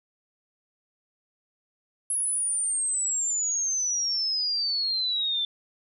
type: exponential sweep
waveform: sine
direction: down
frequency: 10710 to 3520 Hz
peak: -24 dBFS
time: 2.1-5.45 s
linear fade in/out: 2 ms
effects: none